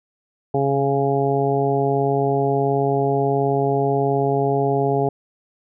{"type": "harmonic tone with a mistuned harmonic", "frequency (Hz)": 138.59, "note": "C#3", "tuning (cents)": 0, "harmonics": [1, 2, 3, 4, 5, 6], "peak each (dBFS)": [-23, -26, -20, -30, -23, -27], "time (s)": [0.54, 5.09], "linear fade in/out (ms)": 5, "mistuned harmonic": 1, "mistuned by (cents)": -17, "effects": []}